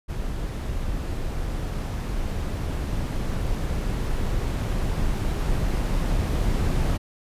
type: noise with level ramp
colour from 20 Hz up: brown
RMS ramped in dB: -29 to -22 dBFS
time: 0.08-6.98 s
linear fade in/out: 20 ms
effects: resampled to 32000 Hz